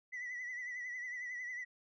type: tone with vibrato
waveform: sine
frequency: 1975.5 Hz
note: B6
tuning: in tune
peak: -38 dBFS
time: 0.12-1.65 s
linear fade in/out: 20 ms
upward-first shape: triangle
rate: 11 Hz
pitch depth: 64 cents each way
effects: tanh soft clip ceiling -38 dBFS